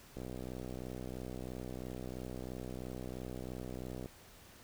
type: click train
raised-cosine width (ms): 2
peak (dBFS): -30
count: 246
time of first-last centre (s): 0.17-4.059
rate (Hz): 63
effects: pink hiss -58 dBFS RMS until 4.63 s